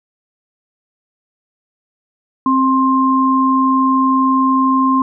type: tone pair together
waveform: sine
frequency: 264.2 / 1055.5 Hz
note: C4 / C6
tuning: +17 / +15 cents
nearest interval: 2 octaves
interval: 2398 cents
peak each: -13 dBFS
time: 2.46-5.02 s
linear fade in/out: 2 ms
effects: none